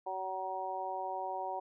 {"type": "harmonic tone", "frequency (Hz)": 188.6, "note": "F#3", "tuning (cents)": 33, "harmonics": [2, 3, 4, 5], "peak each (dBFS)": [-45, -43, -38, -40], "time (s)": [0.06, 1.6], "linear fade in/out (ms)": 10, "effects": []}